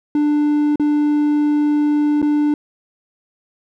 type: tone with dropouts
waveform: triangle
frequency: 296.1 Hz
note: D4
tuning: 14 cents sharp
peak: -11 dBFS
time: 0.15-2.54 s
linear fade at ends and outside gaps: 2 ms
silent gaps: 0.758-0.797 / 2.218-2.226 s
effects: none